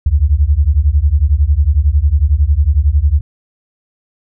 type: beating tone pair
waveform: sine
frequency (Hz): 67.6 / 78.6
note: C#2 / D#2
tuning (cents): -43 / +18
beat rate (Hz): 11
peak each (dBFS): -11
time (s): 0.06-3.21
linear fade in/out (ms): 5
effects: none